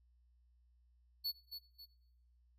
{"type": "tone with echo", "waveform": "square", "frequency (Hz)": 4427, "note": "C#8", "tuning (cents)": -3, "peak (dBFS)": -36, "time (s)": [1.24, 1.32], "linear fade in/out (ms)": 20, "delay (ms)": 270, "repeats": 2, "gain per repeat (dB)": -8, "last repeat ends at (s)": 1.86, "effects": ["noise-tail reverb RT60 0.9 s tail -19 dB re dry", "added 60 Hz sine -67 dBFS peak until 2.58 s"]}